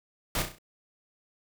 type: noise with echo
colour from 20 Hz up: pink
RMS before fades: -29 dBFS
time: 0.35-0.42 s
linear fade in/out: 2 ms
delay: 33 ms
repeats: 5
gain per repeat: -6 dB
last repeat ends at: 0.585 s
effects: none